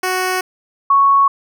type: tone pair in turn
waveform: 10% pulse / sine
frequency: 370 / 1108.7 Hz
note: F#4 / C#6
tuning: 0 / 0 cents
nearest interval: octave + perfect fifth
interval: 1900 cents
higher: second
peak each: -8 dBFS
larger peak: neither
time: 0.03-0.41 / 0.9-1.28 s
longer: neither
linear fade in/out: 5 ms
effects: none